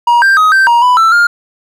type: tone with pitch steps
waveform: triangle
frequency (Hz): 952 / 1581 / 1260 / 1560 / 945 / 993 / 1331 / 1409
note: A#5 / G6 / D#6 / G6 / A#5 / B5 / E6 / F6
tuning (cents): +36 / +14 / +21 / -9 / +23 / +9 / +16 / +15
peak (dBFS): -3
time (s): 0.07-1.27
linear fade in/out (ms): 5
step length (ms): 150
effects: none